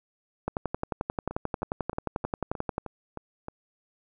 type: two click trains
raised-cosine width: 1 ms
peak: -14 / -22 dBFS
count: 27 / 8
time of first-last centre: 0.48-2.781 / 1.31-3.484 s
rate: 11.3 / 3.22 Hz
effects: none